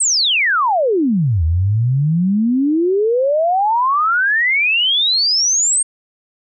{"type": "exponential two-way sweep", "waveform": "sine", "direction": "down then up", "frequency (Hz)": [8650, 77.4, 8650], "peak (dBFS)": -12, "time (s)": [0, 5.83], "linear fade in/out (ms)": 10, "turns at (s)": 1.44, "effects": []}